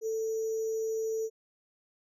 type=tone with sample-and-hold; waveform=sine; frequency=443.4 Hz; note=A4; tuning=13 cents sharp; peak=-29 dBFS; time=0.01-1.3 s; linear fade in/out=50 ms; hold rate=6300 Hz; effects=low-pass 12000 Hz 12 dB/octave